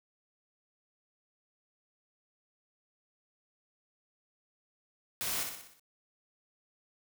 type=noise with echo; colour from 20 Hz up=white; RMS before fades=-35 dBFS; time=5.21-5.43 s; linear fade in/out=0 ms; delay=61 ms; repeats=6; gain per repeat=-5 dB; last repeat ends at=5.796 s; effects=none